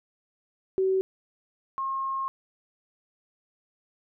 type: tone pair in turn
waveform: sine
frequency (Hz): 380 / 1074.8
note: F#4 / C6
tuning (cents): +46 / +46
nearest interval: octave + tritone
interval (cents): 1800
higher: second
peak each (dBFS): -21 / -27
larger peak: first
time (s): 0.78-1.01 / 1.78-2.28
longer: second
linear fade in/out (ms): 0
effects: none